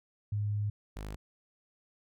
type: tone pair in turn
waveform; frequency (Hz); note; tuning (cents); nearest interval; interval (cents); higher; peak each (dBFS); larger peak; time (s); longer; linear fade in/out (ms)
sine / sawtooth; 103.83 / 51.47; G#2 / G#1; 0 / -15; octave; 1215; first; -29 / -35; first; 0.32-0.7 / 0.96-1.16; first; 5
effects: none